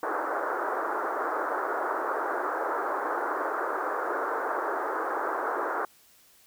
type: band-pass noise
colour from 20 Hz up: white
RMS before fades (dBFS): -30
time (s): 0.03-5.85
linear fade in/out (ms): 2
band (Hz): 320 to 1500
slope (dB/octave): 48
effects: white hiss -59 dBFS RMS until 6.46 s